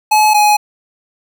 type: tone pair in turn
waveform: square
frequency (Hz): 854 / 838.4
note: G#5 / G#5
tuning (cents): +48 / +16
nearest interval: unison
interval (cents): 32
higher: first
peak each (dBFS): -8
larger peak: neither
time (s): 0.11-0.34 / 0.34-0.57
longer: neither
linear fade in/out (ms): 10
effects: none